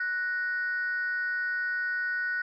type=tone pair together; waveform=sine; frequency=1480 / 1864.7 Hz; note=F#6 / A#6; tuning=0 / 0 cents; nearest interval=major third; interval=400 cents; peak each=-27 / -34 dBFS; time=0-2.42 s; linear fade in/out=5 ms; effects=tanh soft clip ceiling -22 dBFS